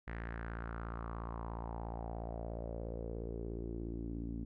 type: tone with low-pass filter sweep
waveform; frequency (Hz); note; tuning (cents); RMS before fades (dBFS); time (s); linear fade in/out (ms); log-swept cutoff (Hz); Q
sawtooth; 57; A#1; -38; -42; 0.07-4.45; 10; 1900 to 260; 4.2
effects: none